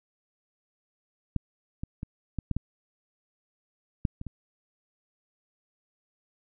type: clicks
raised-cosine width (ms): 5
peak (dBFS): -14 / -21 / -22 / -18 / -15 / -16 / -12 / -24 / -24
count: 9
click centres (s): 1.363 / 1.835 / 2.031 / 2.387 / 2.513 / 2.566 / 4.052 / 4.214 / 4.267
effects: none